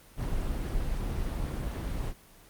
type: noise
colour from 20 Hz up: brown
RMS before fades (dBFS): -31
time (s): 0.16-2.14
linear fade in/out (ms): 50
effects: pink hiss -55 dBFS RMS until 2.49 s + Opus 24 kbps